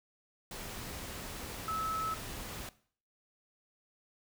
sine tone in noise, 1300 Hz, E6, 24 cents flat, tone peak -33 dBFS, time 1.68-2.14 s, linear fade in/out 2 ms, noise pink, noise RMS -43 dBFS, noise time 0.51-2.69 s, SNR +7 dB, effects noise-tail reverb RT60 0.5 s tail -18 dB re dry

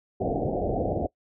white low-pass noise, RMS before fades -27 dBFS, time 0.2-1.07 s, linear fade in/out 10 ms, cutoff 750 Hz, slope 96 dB/octave, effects noise-tail reverb RT60 0.1 s tail -21 dB re dry

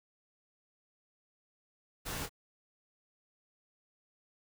pink noise with echo, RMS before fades -39 dBFS, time 2.05-2.27 s, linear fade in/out 20 ms, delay 25 ms, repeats 1, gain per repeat -8 dB, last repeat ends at 2.295 s, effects none

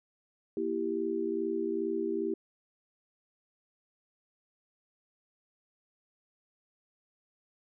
sine chord, E diminished, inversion second, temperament equal with one note detuned, 235 / 329.6 / 392 Hz, Bb3 / E4 / G4, +14 / 0 / 0 cents, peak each -38 / -33 / -32 dBFS, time 0.57-2.34 s, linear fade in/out 2 ms, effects none

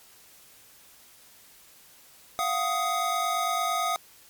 square tone cluster, 692 / 741 / 1251 Hz, F5 / F#5 / D#6, -16 / +2 / +9 cents, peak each -31 / -32 / -28 dBFS, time 2.39-3.96 s, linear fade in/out 0 ms, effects white hiss -54 dBFS RMS until 4.29 s + MP3 96 kbps

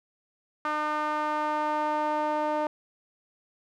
sawtooth tone with band-pass filter sweep, 302.7 Hz, D#4, 48 cents flat, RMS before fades -28 dBFS, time 0.65-2.67 s, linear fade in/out 2 ms, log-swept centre 1200 to 770 Hz, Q 2.8, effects none

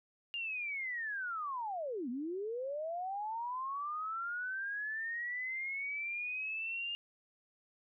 sine linear two-way sweep, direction down then up, 2830 to 230.5 to 2830 Hz, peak -36 dBFS, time 0.34-6.95 s, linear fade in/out 0 ms, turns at 2.09 s, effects none

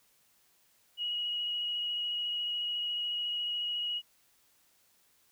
sine tone with vibrato, 2900 Hz, F#7, 35 cents flat, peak -31 dBFS, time 0.97-4.02 s, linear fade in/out 50 ms, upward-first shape square, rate 14 Hz, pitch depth 9 cents each way, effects white hiss -68 dBFS RMS until 5.31 s

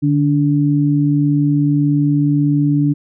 sine tone pair together, 147.4 / 289.1 Hz, D3 / D4, +7 / -27 cents, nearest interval octave, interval 1166 cents, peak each -14 dBFS, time 0.02-2.94 s, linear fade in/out 20 ms, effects none

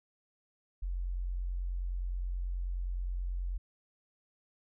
sine tone, 44.72 Hz, F1, 42 cents sharp, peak -32 dBFS, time 0.82-3.58 s, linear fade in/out 10 ms, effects none

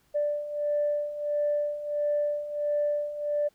sine beating tone pair, 587.3 / 588.8 Hz, D5 / D5, 0 / +4 cents, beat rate 1.5 Hz, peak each -31 / -26 dBFS, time 0.14-3.49 s, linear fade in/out 20 ms, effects tanh soft clip ceiling -18 dBFS + pink hiss -67 dBFS RMS until 3.54 s

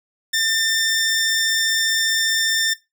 15% pulse tone, 1795 Hz, A6, 34 cents sharp, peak -11 dBFS, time 0.33-2.74 s, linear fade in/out 10 ms, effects noise-tail reverb RT60 0.2 s tail -18 dB re dry

